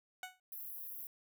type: tone with exponential decay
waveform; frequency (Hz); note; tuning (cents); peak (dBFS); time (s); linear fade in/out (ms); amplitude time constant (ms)
15% pulse; 740; F#5; 0; -33; 0.23-0.4; 2; 36
type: high-pass noise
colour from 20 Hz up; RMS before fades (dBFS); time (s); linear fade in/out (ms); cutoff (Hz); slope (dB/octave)
white; -46; 0.52-1.07; 2; 11000; 96
effects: none